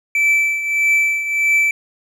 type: tone with tremolo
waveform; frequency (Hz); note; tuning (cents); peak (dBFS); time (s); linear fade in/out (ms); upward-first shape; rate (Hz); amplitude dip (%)
triangle; 2321; D7; -21; -9; 0.15-1.71; 2; triangle; 1.6; 70
effects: none